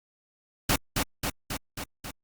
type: noise with echo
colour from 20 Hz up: pink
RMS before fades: -23 dBFS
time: 0.69-0.76 s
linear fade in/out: 5 ms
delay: 270 ms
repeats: 5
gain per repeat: -3 dB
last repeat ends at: 2.11 s
effects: Opus 48 kbps